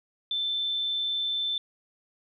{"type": "tone", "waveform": "sine", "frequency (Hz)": 3538, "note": "A7", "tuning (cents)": 9, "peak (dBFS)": -26, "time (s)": [0.31, 1.58], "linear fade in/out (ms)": 2, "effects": []}